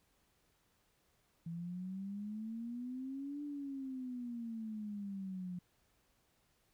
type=exponential two-way sweep; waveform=sine; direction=up then down; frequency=164.81 to 293.7 to 176.7 Hz; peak=-40 dBFS; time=1.46-5.59 s; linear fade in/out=5 ms; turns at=3.43 s; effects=pink hiss -75 dBFS RMS until 6.73 s